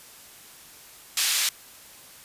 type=band-pass noise; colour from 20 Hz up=pink; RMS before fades=-24 dBFS; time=1.17-1.49 s; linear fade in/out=2 ms; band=2700 to 13000 Hz; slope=12 dB/octave; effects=white hiss -48 dBFS RMS until 2.24 s + resampled to 32000 Hz